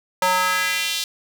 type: tone with high-pass filter sweep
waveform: square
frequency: 183.3 Hz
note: F#3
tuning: 16 cents flat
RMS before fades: -21 dBFS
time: 0.22-1.04 s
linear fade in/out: 2 ms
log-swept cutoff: 770 to 3900 Hz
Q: 2
effects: none